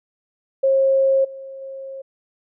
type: tone with level steps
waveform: sine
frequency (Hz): 538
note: C5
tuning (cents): +48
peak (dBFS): -13 / -32 / -30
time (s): 0.63-2.02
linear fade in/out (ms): 10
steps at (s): 1.24 / 1.61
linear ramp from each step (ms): 10
effects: none